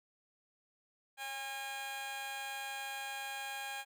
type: tone with amplitude modulation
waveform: 15% pulse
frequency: 813 Hz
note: G#5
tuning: 37 cents flat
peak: -31 dBFS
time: 1.17-3.85 s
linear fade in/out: 50 ms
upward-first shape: sine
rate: 259 Hz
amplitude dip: 55%
effects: none